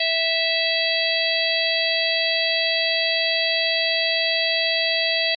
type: harmonic tone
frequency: 657 Hz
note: E5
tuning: 6 cents flat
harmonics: 1 / 3 / 4 / 5 / 6 / 7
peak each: -26 / -26 / -26 / -26 / -26 / -26 dBFS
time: 0-5.35 s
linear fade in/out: 5 ms
effects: Opus 48 kbps